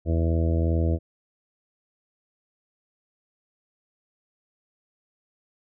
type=harmonic tone; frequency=82.41 Hz; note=E2; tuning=in tune; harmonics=1 / 2 / 3 / 4 / 5 / 6 / 7 / 8; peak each=-21 / -30 / -33 / -30 / -38 / -34 / -37 / -37 dBFS; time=0.05-0.99 s; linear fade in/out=50 ms; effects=none